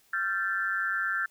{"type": "tone cluster", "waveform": "sine", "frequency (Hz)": [1375, 1561, 1756], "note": ["F6", "G6", "A6"], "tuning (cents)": [-27, -8, -4], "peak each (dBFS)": -31, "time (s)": [0.13, 1.26], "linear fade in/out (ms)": 5, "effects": ["white hiss -64 dBFS RMS until 1.3 s"]}